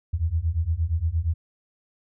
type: beating tone pair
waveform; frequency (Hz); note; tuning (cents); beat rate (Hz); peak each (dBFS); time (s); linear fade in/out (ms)
sine; 77.78 / 86.38; D#2 / F2; 0 / -18; 8.6; -25 / -24; 0.13-1.34; 10
effects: none